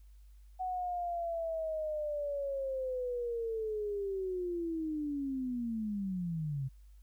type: linear sweep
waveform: sine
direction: down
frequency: 746 to 129.7 Hz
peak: -33 dBFS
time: 0.59-6.69 s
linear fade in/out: 20 ms
effects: added 50 Hz sine -53 dBFS peak until 7.02 s + white hiss -75 dBFS RMS until 7.02 s